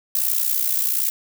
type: noise with amplitude modulation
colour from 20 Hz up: violet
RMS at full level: -18 dBFS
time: 0.15-1.1 s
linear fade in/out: 2 ms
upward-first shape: sine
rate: 61.2 Hz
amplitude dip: 70%
effects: none